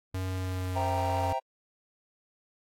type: tone with pitch glide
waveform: square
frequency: 93.4 to 91.43 Hz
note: F#2 to F#2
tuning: +17 to -20 cents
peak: -31 dBFS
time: 0.14-1.33 s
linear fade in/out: 5 ms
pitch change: -37 cents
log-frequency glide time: 0.25-0.93 s
type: chord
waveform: triangle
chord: C dominant seventh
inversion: none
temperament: equal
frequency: 523.3 / 659.3 / 784 / 932.3 Hz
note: C5 / E5 / G5 / Bb5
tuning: 0 / 0 / 0 / 0 cents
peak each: -35 / -33 / -30 / -31 dBFS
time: 0.75-1.4 s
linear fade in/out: 20 ms
effects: AAC 64 kbps